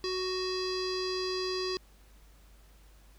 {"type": "tone with low-pass filter", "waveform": "square", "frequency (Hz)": 371.4, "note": "F#4", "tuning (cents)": 7, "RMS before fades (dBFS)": -33, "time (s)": [0.04, 1.77], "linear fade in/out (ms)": 0, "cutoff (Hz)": 4800, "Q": 7.5, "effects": ["added 50 Hz sine -55 dBFS peak until 3.18 s", "pink hiss -63 dBFS RMS until 3.18 s"]}